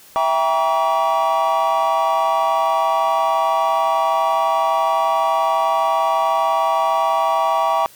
triangle chord, E diminished seventh, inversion none, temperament just, 659.3 / 791.1 / 949.3 / 1139.2 Hz, E5 / G5 / Bb5 / Db6, 0 / +16 / +31 / +47 cents, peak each -18 dBFS, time 0.16-7.86 s, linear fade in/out 0 ms, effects tanh soft clip ceiling -7 dBFS + white hiss -46 dBFS RMS until 7.95 s

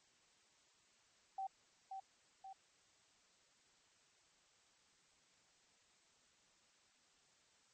sine tone with echo, 772 Hz, G5, 27 cents flat, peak -40 dBFS, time 1.38-1.47 s, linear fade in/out 5 ms, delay 530 ms, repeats 2, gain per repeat -5 dB, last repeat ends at 2.53 s, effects white hiss -72 dBFS RMS until 7.73 s + MP3 32 kbps

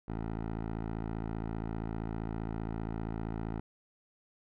10% pulse tone with low-pass filter, 55.2 Hz, A1, 6 cents sharp, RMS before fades -37 dBFS, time 0.08-3.6 s, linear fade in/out 5 ms, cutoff 1300 Hz, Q 0.68, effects none

